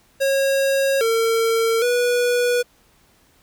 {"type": "tone with pitch steps", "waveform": "square", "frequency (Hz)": [545, 454.5, 487.4], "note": ["C#5", "A#4", "B4"], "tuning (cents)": [-29, -44, -23], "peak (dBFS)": -17, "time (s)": [0.2, 2.63], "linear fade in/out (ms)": 20, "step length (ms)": 810, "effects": ["pink hiss -57 dBFS RMS until 3.42 s"]}